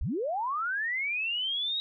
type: linear sweep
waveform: sine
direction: up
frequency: 31.58 to 3830 Hz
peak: -28 dBFS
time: 0.01-1.8 s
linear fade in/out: 0 ms
effects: none